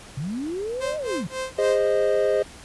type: linear two-way sweep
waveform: sine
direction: up then down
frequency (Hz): 123.47 to 626 to 143.8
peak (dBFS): -26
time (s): 0.17-1.27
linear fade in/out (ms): 5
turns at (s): 0.97
type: tone with tremolo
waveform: sawtooth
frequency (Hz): 521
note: C5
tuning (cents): -7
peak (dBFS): -22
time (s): 0.8-1.84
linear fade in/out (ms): 20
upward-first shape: sine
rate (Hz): 3.7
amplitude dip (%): 100
type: chord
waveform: triangle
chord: Ab major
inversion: none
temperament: equal with one note detuned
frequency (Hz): 409.1 / 523.3 / 622.3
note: Ab4 / C5 / Eb5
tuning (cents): -26 / 0 / 0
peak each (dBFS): -21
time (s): 1.58-2.43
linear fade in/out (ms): 10
effects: pink hiss -44 dBFS RMS until 2.64 s + resampled to 24000 Hz